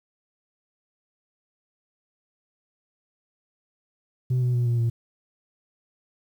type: tone with pitch steps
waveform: sine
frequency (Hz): 126.6 / 123.92 / 121.3 / 118.74 / 116.23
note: B2 / B2 / B2 / A#2 / A#2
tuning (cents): +43 / +6 / -31 / +32 / -5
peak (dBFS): -17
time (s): 4.3-4.9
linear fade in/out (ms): 10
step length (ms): 120
effects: tanh soft clip ceiling -19 dBFS + 9-bit